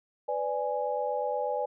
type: chord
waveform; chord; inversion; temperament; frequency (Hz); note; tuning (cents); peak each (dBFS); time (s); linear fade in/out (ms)
sine; G# diminished; first; equal with one note detuned; 499 / 587.3 / 830.6; B4 / D5 / G#5; +18 / 0 / 0; -32; 0.28-1.66; 10
effects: none